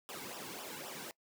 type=noise with flanger; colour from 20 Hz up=pink; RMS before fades=-45 dBFS; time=0.09-1.11 s; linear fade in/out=0 ms; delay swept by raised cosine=0.46 to 1.66 ms; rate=3.8 Hz; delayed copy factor=-0.8; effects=noise-tail reverb RT60 0.1 s tail -22 dB re dry + high-pass 200 Hz 12 dB/octave